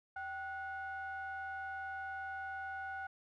triangle ring-modulated tone, 345.6 Hz, F4, 18 cents flat, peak -35 dBFS, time 0.16-3.07 s, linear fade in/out 5 ms, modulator 1120 Hz, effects none

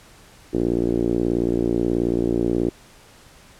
5% pulse tone with low-pass filter, 58.5 Hz, A#1, 7 cents sharp, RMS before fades -21 dBFS, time 0.53-2.7 s, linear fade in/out 10 ms, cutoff 350 Hz, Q 3.3, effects pink hiss -49 dBFS RMS until 3.59 s + low-pass 11000 Hz 12 dB/octave

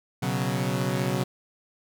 sawtooth chord, B suspended second, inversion none, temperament equal, 123.47 / 138.59 / 185 Hz, B2 / C#3 / F#3, 0 / 0 / 0 cents, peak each -25 dBFS, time 0.22-1.24 s, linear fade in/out 10 ms, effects none

